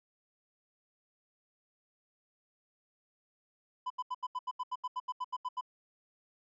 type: tone bursts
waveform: triangle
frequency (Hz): 1003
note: B5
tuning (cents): +26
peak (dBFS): -31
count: 15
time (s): 3.86-5.611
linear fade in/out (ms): 10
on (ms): 43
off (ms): 79
effects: resampled to 16000 Hz

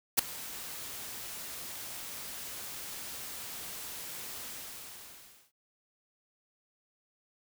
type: noise with ADSR envelope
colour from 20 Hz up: white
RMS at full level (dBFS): -21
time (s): 0.17-5.52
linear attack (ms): 21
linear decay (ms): 4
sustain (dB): -21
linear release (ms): 1100
effects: none

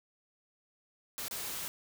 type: noise with dropouts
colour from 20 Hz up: white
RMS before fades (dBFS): -39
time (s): 1.18-1.68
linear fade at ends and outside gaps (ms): 0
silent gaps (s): 1.282-1.311
effects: none

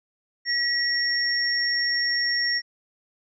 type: tone pair together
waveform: sine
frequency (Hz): 1925 / 5519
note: B6 / F8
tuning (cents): -45 / -21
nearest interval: octave + tritone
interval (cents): 1824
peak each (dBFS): -24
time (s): 0.45-2.62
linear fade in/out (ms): 50
effects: none

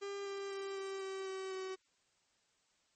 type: tone with pitch steps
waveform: 45% pulse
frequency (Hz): 399.5 / 395.8 / 392.2 / 388.6 / 385 / 381.5 / 378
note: G4 / G4 / G4 / G4 / G4 / G4 / F#4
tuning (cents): +33 / +17 / +1 / -15 / -31 / -47 / +37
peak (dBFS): -40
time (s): 0.01-1.76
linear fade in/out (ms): 20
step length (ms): 250
effects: white hiss -75 dBFS RMS until 2.95 s + MP3 32 kbps

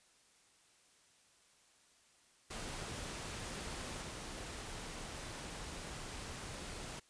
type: noise with level steps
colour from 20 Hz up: pink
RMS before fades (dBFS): -44 / -46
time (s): 2.5-7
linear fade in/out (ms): 10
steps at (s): 4.02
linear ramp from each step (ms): 2
effects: white hiss -68 dBFS RMS until 7.09 s + resampled to 22050 Hz

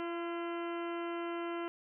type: harmonic tone with a mistuned harmonic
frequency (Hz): 341.5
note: F4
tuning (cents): -39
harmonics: 1 / 2 / 3 / 4 / 5 / 6 / 7 / 8 / 9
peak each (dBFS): -37 / -44 / -45 / -46 / -53 / -52 / -56 / -54 / -55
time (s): 0-1.68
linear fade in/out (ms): 0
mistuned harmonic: 5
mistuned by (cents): -44
effects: none

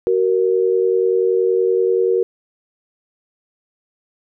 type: tone pair together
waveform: sine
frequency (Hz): 375.7 / 466.2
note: F#4 / A#4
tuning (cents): +26 / 0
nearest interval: major third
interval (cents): 374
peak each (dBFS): -16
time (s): 0.07-2.23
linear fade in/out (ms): 0
effects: none

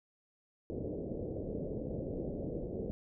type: low-pass noise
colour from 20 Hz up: white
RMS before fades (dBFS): -39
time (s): 0.7-2.91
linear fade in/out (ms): 0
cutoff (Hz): 550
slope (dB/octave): 48
effects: none

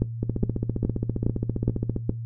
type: two click trains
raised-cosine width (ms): 3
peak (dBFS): -12 / -9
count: 27 / 6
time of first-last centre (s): 0.23-1.963 / 0.02-2.095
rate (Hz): 15 / 2.41
effects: noise-tail reverb RT60 0.2 s tail -18 dB re dry + added 115 Hz sine -30 dBFS peak until 2.25 s

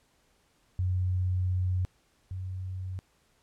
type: tone pair in turn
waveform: sine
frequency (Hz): 91.6 / 93.04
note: F#2 / F#2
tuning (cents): -17 / +10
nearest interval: unison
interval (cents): 27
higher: second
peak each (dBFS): -25 / -33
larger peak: first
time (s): 0.79-1.85 / 2.31-2.99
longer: first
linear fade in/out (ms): 0
effects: pink hiss -68 dBFS RMS until 3.42 s + low-pass 11000 Hz 12 dB/octave

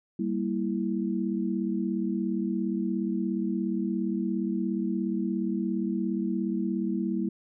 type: chord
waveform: sine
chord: E diminished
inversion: first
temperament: equal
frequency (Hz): 196 / 233.1 / 329.6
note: G3 / Bb3 / E4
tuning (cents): 0 / 0 / 0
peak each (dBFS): -29 / -31 / -31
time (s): 0.19-7.29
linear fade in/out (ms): 5
effects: none

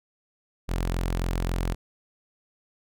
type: tone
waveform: sawtooth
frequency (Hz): 43.65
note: F1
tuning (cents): 0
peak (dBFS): -21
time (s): 0.68-1.75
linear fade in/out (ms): 20
effects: none

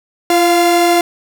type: tone pair together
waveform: 45% pulse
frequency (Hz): 342.9 / 698.5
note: F4 / F5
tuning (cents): -32 / 0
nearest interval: octave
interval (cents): 1232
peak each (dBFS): -12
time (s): 0.3-1.01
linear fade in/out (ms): 2
effects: 8-bit

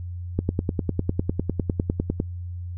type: click train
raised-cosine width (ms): 3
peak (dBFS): -9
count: 19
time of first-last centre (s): 0.39-2.201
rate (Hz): 9.94
effects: noise-tail reverb RT60 0.1 s tail -26 dB re dry + added 88 Hz sine -30 dBFS peak until 2.77 s

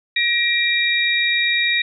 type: tone cluster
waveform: sine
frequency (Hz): 1897 / 2370 / 3765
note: A#6 / D7 / A#7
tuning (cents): +30 / +15 / +16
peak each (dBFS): -20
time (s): 0.16-1.82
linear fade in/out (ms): 5
effects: none

